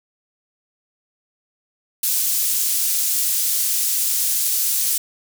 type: high-pass noise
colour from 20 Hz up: pink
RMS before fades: -20 dBFS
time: 2.03-4.98 s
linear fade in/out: 5 ms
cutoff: 7800 Hz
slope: 12 dB/octave
effects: none